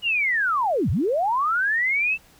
sine linear two-way sweep, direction down then up, 2922 to 70.7 to 2686 Hz, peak -19 dBFS, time 0.02-2.18 s, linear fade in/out 50 ms, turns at 0.9 s, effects pink hiss -54 dBFS RMS until 2.39 s

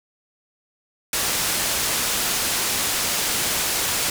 white low-pass noise, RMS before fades -23 dBFS, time 1.13-4.1 s, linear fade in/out 2 ms, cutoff 11000 Hz, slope 12 dB/octave, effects none

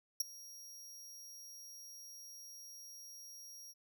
sawtooth tone with ADSR envelope, 5640 Hz, F8, 16 cents sharp, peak -26 dBFS, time 0.2-3.74 s, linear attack 5 ms, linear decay 17 ms, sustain -22 dB, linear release 36 ms, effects none

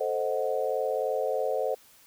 sine chord, A diminished seventh, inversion none, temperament equal, 440 / 523.3 / 622.3 / 740 Hz, A4 / C5 / Eb5 / Gb5, 0 / 0 / 0 / 0 cents, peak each -31 / -29 / -32 / -34 dBFS, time 0-1.75 s, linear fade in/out 10 ms, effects white hiss -57 dBFS RMS until 2.06 s

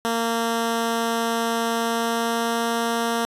10% pulse tone with pitch glide, 230.1 to 231.8 Hz, A#3 to A#3, -22 to -10 cents, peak -13 dBFS, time 0.05-3.25 s, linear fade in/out 0 ms, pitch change +12 cents, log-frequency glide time 1.7-2.63 s, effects resampled to 32000 Hz

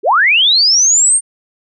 sine linear sweep, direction up, 329.6 to 8870 Hz, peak -7 dBFS, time 0.03-1.21 s, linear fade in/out 50 ms, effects none

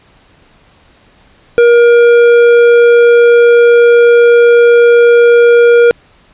sine tone with tanh clipping, 474 Hz, A#4, 29 cents sharp, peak -4 dBFS, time 1.58-5.91 s, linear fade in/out 0 ms, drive 11 dB, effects pink hiss -46 dBFS RMS until 6.33 s + resampled to 8000 Hz

